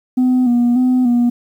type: tone with vibrato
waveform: sine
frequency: 246.9 Hz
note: B3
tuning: in tune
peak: -8 dBFS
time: 0.17-1.3 s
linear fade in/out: 10 ms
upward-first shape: square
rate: 1.7 Hz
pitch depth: 44 cents each way
effects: tanh soft clip ceiling -9 dBFS + 8-bit